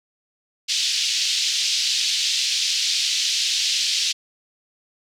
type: band-pass noise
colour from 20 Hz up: white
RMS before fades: -22 dBFS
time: 0.68-4.13 s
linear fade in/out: 20 ms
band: 2900 to 5500 Hz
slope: 24 dB/octave
effects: none